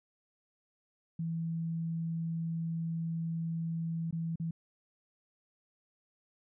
sine tone with dropouts, 164.81 Hz, E3, in tune, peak -32 dBFS, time 1.19-4.51 s, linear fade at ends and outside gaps 5 ms, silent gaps 4.11-4.126 / 4.358-4.398 s, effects none

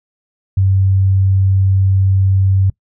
sine tone, 96.1 Hz, G2, 34 cents flat, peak -9 dBFS, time 0.57-2.7 s, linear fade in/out 5 ms, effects noise-tail reverb RT60 0.1 s tail -22 dB re dry

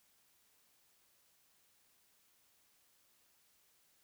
silence, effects white hiss -72 dBFS RMS until 4.03 s

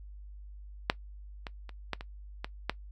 clicks, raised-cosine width 0.3 ms, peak -7 / -22 / -29 / -15 / -25 / -19 / -12 dBFS, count 7, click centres 0.899 / 1.468 / 1.693 / 1.933 / 2.009 / 2.445 / 2.696 s, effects noise-tail reverb RT60 0.1 s tail -19 dB re dry + added 50 Hz sine -44 dBFS peak until 2.91 s

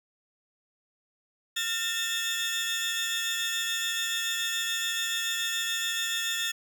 30% pulse tone cluster, 1399 / 1811 / 2630 / 3376 / 3615 Hz, F6 / A6 / E7 / G#7 / A7, +3 / +49 / -5 / +28 / +46 cents, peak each -38 / -30 / -34 / -30 / -33 dBFS, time 1.56-6.52 s, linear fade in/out 10 ms, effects none

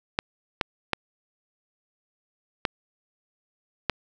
clicks, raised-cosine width 0.3 ms, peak -6 dBFS, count 5, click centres 0.189 / 0.612 / 0.933 / 2.652 / 3.897 s, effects none

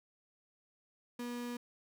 35% pulse tone, 241.7 Hz, B3, 37 cents flat, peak -37 dBFS, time 1.19-1.57 s, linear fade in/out 5 ms, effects none

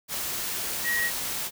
sine tone in noise, 1900 Hz, A#6, 33 cents sharp, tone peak -24 dBFS, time 0.83-1.11 s, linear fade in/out 50 ms, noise white, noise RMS -31 dBFS, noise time 0.08-1.51 s, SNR +4 dB, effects none

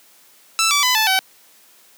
10% pulse tone with pitch steps, 1325 / 1153.5 / 1004.2 / 874.2 / 761 Hz, E6 / D6 / B5 / A5 / F#5, +9 / -31 / +29 / -11 / +48 cents, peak -6 dBFS, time 0.59-1.19 s, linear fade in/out 0 ms, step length 120 ms, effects white hiss -51 dBFS RMS until 1.97 s + high-pass 200 Hz 12 dB/octave

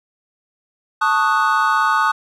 triangle chord, D# half-diminished seventh, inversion second, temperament equal, 880 / 1108.7 / 1244.5 / 1480 Hz, A5 / C#6 / D#6 / F#6, 0 / 0 / 0 / 0 cents, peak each -18 / -19 / -16 / -18 dBFS, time 1.01-2.12 s, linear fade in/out 10 ms, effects none

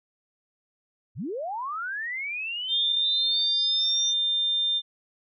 sine linear sweep, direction up, 78.3 to 5950 Hz, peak -29 dBFS, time 1.15-4.14 s, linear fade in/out 50 ms
sine tone, 3600 Hz, A7, 39 cents sharp, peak -22 dBFS, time 2.68-4.82 s, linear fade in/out 50 ms
effects none

